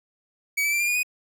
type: tone with pitch steps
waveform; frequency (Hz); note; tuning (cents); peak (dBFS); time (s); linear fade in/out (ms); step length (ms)
45% pulse; 2272 / 2313 / 2355 / 2397 / 2441 / 2485; C#7 / D7 / D7 / D7 / D#7 / D#7; +42 / -27 / +4 / +35 / -34 / -3; -21; 0.57-1.032; 10; 77
effects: none